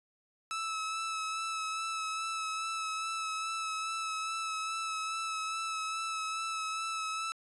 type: tone with vibrato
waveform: sawtooth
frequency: 1305 Hz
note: E6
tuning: 18 cents flat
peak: -30 dBFS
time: 0.51-7.32 s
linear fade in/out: 0 ms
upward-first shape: sine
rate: 2.4 Hz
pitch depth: 21 cents each way
effects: resampled to 24000 Hz